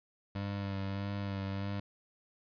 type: tone with vibrato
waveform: 25% pulse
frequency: 99 Hz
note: G2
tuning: 18 cents sharp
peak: -31 dBFS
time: 0.35-1.8 s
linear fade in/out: 5 ms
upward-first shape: sine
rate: 1.6 Hz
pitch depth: 26 cents each way
effects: resampled to 11025 Hz